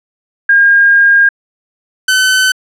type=tone pair in turn; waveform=sine / sawtooth; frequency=1617 / 1519.6 Hz; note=G#6 / F#6; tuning=-47 / +46 cents; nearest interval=minor second; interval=107 cents; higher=first; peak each=-4 dBFS; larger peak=neither; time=0.49-1.29 / 2.08-2.52 s; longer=first; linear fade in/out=5 ms; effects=low-pass 11000 Hz 12 dB/octave